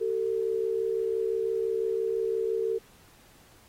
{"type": "tone pair together", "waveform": "sine", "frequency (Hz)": [383.3, 449.2], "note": ["G4", "A4"], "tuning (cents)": [-39, 36], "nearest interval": "minor third", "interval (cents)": 275, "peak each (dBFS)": [-30, -27], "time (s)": [0, 2.79], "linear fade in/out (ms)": 20, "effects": ["pink hiss -58 dBFS RMS until 3.68 s", "AAC 48 kbps"]}